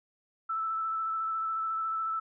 sine tone with vibrato, 1318.5 Hz, E6, in tune, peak -29 dBFS, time 0.49-2.2 s, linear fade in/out 10 ms, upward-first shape square, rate 14 Hz, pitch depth 12 cents each way, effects none

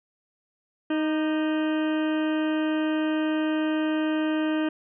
harmonic tone with a mistuned harmonic, 311.1 Hz, D#4, in tune, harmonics 1 / 2 / 3 / 4 / 5 / 6 / 8 / 9 / 10, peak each -23 / -32 / -39 / -40 / -37 / -41 / -43 / -44 / -44 dBFS, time 0.9-4.69 s, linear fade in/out 5 ms, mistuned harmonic 4, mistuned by -42 cents, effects none

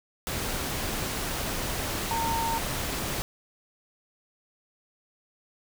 sine tone in noise, 914 Hz, A#5, 34 cents flat, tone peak -27 dBFS, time 2.11-2.58 s, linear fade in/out 0 ms, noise pink, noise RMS -31 dBFS, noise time 0.27-3.22 s, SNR +1 dB, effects none

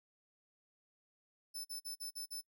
20% pulse tone bursts, 5274 Hz, E8, in tune, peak -36 dBFS, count 6, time 1.54-2.415 s, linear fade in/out 20 ms, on 110 ms, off 43 ms, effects noise-tail reverb RT60 0.1 s tail -24 dB re dry

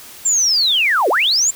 sine linear two-way sweep, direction down then up, 7459 to 333.8 to 7459 Hz, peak -12 dBFS, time 0.25-1.51 s, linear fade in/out 10 ms, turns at 1.09 s, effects white hiss -38 dBFS RMS until 1.55 s

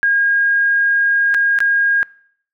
sine tone with dropouts, 1626 Hz, G#6, 37 cents flat, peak -11 dBFS, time 0.03-2.03 s, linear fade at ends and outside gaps 0 ms, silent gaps 1.342-1.346 / 1.588-1.604 s, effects noise-tail reverb RT60 0.6 s tail -23 dB re dry

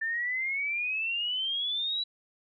sine exponential sweep, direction up, 1772 to 3951 Hz, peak -28 dBFS, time 0.01-2.04 s, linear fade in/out 10 ms, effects none

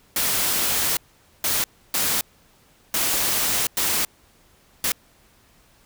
white noise bursts at uneven times, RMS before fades -22 dBFS, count 6, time 0.16-0.97 / 1.44-1.64 / 1.94-2.21 / 2.94-3.67 / 3.77-4.05 / 4.84-4.92 s, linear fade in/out 2 ms, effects pink hiss -57 dBFS RMS until 5.85 s

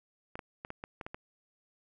clicks, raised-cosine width 0.5 ms, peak -25 dBFS, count 8, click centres 0.355 / 0.392 / 0.649 / 0.704 / 0.839 / 1.012 / 1.065 / 1.145 s, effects none

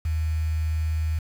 sine tone with quantisation, 79 Hz, D#2, 27 cents sharp, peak -22 dBFS, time 0.05-1.19 s, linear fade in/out 5 ms, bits 7, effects none

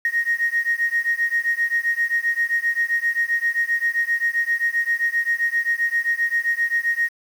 sine beating tone pair, 1864.7 / 1872.3 Hz, A#6 / A#6, 0 / +7 cents, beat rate 7.6 Hz, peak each -21 dBFS, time 0.05-7.09 s, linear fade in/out 2 ms, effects tanh soft clip ceiling -11 dBFS + 7-bit

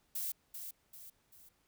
violet noise with echo, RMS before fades -38 dBFS, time 0.15-0.32 s, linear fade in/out 5 ms, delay 390 ms, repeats 3, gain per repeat -7 dB, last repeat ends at 1.49 s, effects pink hiss -74 dBFS RMS until 1.67 s

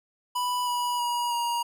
square tone with pitch steps, 988 / 974.4 / 961 / 947.8 Hz, B5 / B5 / B5 / A#5, 0 / -24 / -48 / +28 cents, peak -26 dBFS, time 0.35-1.63 s, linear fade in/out 10 ms, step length 320 ms, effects none

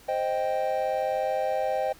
triangle chord, C minor, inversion none, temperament equal, 523.3 / 622.3 / 784 Hz, C5 / Eb5 / G5, 0 / 0 / 0 cents, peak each -27 dBFS, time 0.08-1.93 s, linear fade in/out 10 ms, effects pink hiss -53 dBFS RMS until 1.99 s

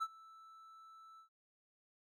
triangle tone with ADSR envelope, 1318.5 Hz, E6, in tune, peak -31 dBFS, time 0-1.29 s, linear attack 23 ms, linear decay 49 ms, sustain -23 dB, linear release 100 ms, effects none

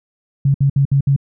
sine tone bursts, 138.59 Hz, C#3, in tune, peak -10 dBFS, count 5, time 0.45-1.163 s, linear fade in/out 5 ms, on 93 ms, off 62 ms, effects none

